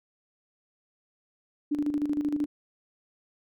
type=tone with tremolo; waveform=sine; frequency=293.7 Hz; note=D4; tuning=in tune; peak=-23 dBFS; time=1.71-2.46 s; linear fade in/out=10 ms; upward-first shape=square; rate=13 Hz; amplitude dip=60%; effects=none